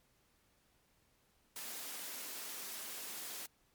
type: high-pass noise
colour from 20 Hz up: white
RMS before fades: -45 dBFS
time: 1.56-3.46 s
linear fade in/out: 2 ms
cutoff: 200 Hz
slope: 24 dB/octave
effects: pink hiss -73 dBFS RMS until 3.74 s + MP3 96 kbps

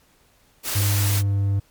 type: noise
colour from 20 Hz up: white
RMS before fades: -26 dBFS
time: 0.63-1.23 s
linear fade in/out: 50 ms
type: tone with pitch glide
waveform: triangle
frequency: 100.7 to 99.31 Hz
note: G2 to G2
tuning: +47 to +23 cents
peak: -16 dBFS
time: 0.75-1.6 s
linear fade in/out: 10 ms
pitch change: -24 cents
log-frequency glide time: 0.96-1.48 s
effects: pink hiss -59 dBFS RMS until 1.7 s + MP3 96 kbps

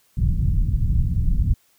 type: low-pass noise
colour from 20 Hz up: pink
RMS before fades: -19 dBFS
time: 0.17-1.54 s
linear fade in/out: 5 ms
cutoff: 150 Hz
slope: 24 dB/octave
effects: white hiss -61 dBFS RMS until 1.78 s

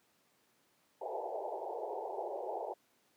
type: band-pass noise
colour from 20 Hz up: white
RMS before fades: -40 dBFS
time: 1.01-2.74 s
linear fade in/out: 10 ms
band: 360 to 890 Hz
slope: 96 dB/octave
effects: pink hiss -72 dBFS RMS until 3.16 s + high-pass 200 Hz 12 dB/octave

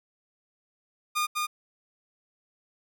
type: tone with echo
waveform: sawtooth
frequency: 1217 Hz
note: D#6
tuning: 39 cents flat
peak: -21 dBFS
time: 1.15-1.27 s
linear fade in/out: 20 ms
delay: 200 ms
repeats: 1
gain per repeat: -2 dB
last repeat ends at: 1.47 s
effects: none

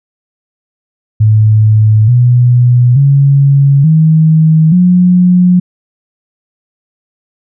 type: tone with pitch steps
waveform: sine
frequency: 108.2 / 122.86 / 139.51 / 158.41 / 179.88 Hz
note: A2 / B2 / C#3 / D#3 / F#3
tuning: -29 / -9 / +11 / +31 / -49 cents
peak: -3 dBFS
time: 1.2-5.6 s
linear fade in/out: 10 ms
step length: 880 ms
effects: none

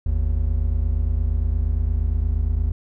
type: tone pair together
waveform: triangle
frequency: 50.1 / 78.7 Hz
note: G1 / D#2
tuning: +38 / +20 cents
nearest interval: minor sixth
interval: 782 cents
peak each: -19 dBFS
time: 0.06-2.72 s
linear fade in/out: 5 ms
effects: none

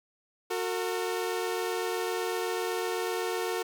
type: tone pair together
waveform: sawtooth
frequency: 365.8 / 453.7 Hz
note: F#4 / A#4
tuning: -20 / -47 cents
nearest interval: major third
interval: 373 cents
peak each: -28 dBFS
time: 0.5-3.63 s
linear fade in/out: 10 ms
effects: none

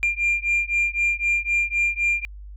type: beating tone pair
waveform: sine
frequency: 2390 / 2393.9 Hz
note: D7 / D7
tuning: +30 / +33 cents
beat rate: 3.9 Hz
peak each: -21 dBFS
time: 0.03-2.25 s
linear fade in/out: 0 ms
effects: tanh soft clip ceiling -15 dBFS + added 50 Hz sine -36 dBFS peak until 2.56 s

